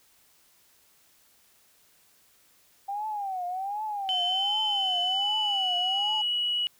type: tone with vibrato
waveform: sine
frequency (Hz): 784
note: G5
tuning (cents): 0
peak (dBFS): -29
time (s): 2.88-6.22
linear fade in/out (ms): 10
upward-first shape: triangle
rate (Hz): 1.3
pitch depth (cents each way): 190
type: tone with pitch glide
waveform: sine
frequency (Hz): 3058 to 2927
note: G7 to F#7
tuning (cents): -44 to -19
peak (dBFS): -24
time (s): 4.09-6.67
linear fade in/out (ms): 0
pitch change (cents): -75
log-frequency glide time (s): 4.64-5.86
effects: tanh soft clip ceiling -18 dBFS + white hiss -62 dBFS RMS until 6.79 s